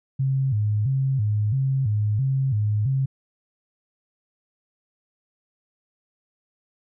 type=tone with vibrato; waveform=sine; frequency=118.9 Hz; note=A#2; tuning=35 cents sharp; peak=-19 dBFS; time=0.19-3.06 s; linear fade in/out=10 ms; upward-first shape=square; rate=1.5 Hz; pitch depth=210 cents each way; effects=none